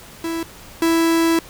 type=tone pair in turn; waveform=45% pulse; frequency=330 / 330 Hz; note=E4 / E4; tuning=+2 / +2 cents; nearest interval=unison; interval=0 cents; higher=neither; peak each=-22 / -14 dBFS; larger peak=second; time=0.24-0.43 / 0.82-1.39 s; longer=second; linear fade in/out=2 ms; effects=pink hiss -41 dBFS RMS until 1.49 s